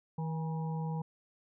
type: harmonic tone with a mistuned harmonic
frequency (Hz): 159.9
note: D#3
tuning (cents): +48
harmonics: 1 / 3 / 5 / 6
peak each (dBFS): -33 / -46 / -45 / -47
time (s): 0.18-1.02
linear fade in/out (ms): 5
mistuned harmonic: 5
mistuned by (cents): +47
effects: none